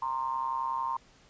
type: ring-modulated tone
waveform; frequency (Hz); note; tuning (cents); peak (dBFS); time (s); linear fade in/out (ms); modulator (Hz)
triangle; 65.41; C2; 0; -24; 0.02-0.97; 5; 989
effects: pink hiss -60 dBFS RMS until 1.29 s + resampled to 16000 Hz